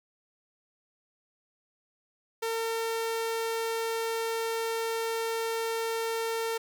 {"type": "tone", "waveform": "sawtooth", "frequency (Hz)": 454, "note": "A#4", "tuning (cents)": -46, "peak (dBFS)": -25, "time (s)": [2.42, 6.58], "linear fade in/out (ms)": 10, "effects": []}